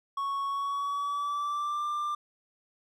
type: tone with pitch glide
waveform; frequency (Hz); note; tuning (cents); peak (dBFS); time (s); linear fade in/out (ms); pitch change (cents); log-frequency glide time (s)
triangle; 1108.7 to 1188.3; C#6 to D6; 0 to +20; -27; 0.17-2.15; 5; +120; 0.47-1.86
effects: none